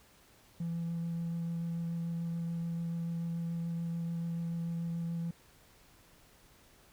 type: tone with vibrato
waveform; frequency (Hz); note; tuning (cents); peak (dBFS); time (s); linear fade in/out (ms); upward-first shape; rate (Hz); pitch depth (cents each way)
triangle; 168.1; E3; +34; -30; 0.6-5.31; 5; sine; 6.9; 9
effects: tanh soft clip ceiling -29 dBFS + pink hiss -62 dBFS RMS until 6.92 s